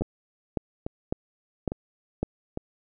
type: two click trains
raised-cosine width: 2 ms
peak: -17 / -12 dBFS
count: 4 / 5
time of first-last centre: 0.01-2.574 / 0.02-2.23 s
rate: 1.17 / 1.81 Hz
effects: none